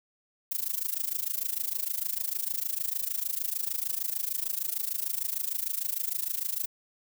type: noise with amplitude modulation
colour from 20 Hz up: violet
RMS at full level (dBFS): -28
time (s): 0.51-6.66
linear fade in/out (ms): 10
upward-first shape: sine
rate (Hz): 26.6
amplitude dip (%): 90
effects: none